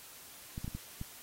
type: clicks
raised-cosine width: 5 ms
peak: -26 dBFS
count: 5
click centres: 0.579 / 0.645 / 0.679 / 0.75 / 1.014 s
effects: white hiss -52 dBFS RMS until 1.22 s + AAC 48 kbps